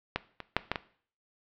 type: clicks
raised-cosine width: 0.3 ms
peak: -12 / -22 / -7 / -11 / -15 dBFS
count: 5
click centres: 0.16 / 0.403 / 0.566 / 0.716 / 0.758 s
effects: noise-tail reverb RT60 0.5 s tail -17 dB re dry + low-pass 4000 Hz 12 dB/octave